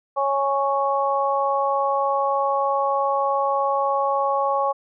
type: harmonic tone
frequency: 276.7 Hz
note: C#4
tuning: 3 cents flat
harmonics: 2 / 3 / 4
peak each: -23 / -23 / -23 dBFS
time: 0.16-4.73 s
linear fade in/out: 20 ms
effects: none

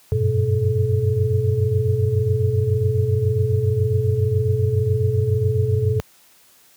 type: tone cluster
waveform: sine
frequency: 92.5 / 99.8 / 121.7 / 432.1 Hz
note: F#2 / G2 / B2 / A4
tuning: 0 / +32 / -25 / -31 cents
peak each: -23 / -20 / -20 / -23 dBFS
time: 0.12-6 s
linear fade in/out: 0 ms
effects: white hiss -53 dBFS RMS until 6.76 s + high-pass 60 Hz 12 dB/octave

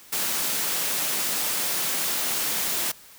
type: high-pass noise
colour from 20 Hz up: white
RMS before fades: -26 dBFS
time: 0.12-2.92 s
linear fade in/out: 10 ms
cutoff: 140 Hz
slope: 24 dB/octave
effects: white hiss -49 dBFS RMS until 3.18 s

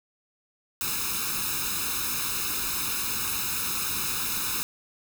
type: noise with comb filter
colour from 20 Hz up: white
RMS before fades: -29 dBFS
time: 0.81-4.63 s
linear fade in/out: 0 ms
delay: 0.77 ms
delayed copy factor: +0.9
effects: none

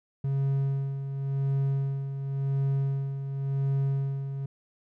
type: tone with tremolo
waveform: triangle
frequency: 137.2 Hz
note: C#3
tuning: 17 cents flat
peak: -21 dBFS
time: 0.24-4.46 s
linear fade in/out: 5 ms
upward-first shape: sine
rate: 0.92 Hz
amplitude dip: 60%
effects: none

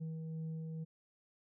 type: tone with frequency modulation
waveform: sine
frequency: 160.6 Hz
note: E3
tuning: 45 cents flat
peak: -39 dBFS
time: 0-0.85 s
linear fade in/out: 20 ms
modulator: 319 Hz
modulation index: 0.29
effects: none

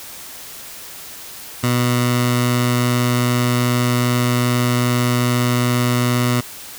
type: tone with notch filter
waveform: 15% pulse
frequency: 122.5 Hz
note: B2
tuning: 14 cents flat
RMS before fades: -17 dBFS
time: 1.63-6.41 s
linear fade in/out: 10 ms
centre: 430 Hz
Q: 1.5
effects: white hiss -35 dBFS RMS until 6.78 s

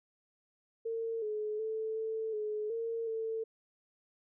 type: tone with pitch steps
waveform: sine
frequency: 454.7 / 425.6 / 439.9 / 442.8 / 424.9 / 457.7 / 446.8 Hz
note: A#4 / G#4 / A4 / A4 / G#4 / A#4 / A4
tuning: -43 / +42 / 0 / +11 / +40 / -32 / +27 cents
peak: -33 dBFS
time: 0.85-3.44 s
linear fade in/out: 10 ms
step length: 370 ms
effects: none

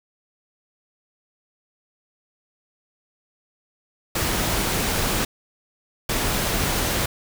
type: noise bursts at uneven times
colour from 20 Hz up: pink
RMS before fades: -23 dBFS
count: 2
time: 4.15-5.25 / 6.09-7.06 s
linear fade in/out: 5 ms
effects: none

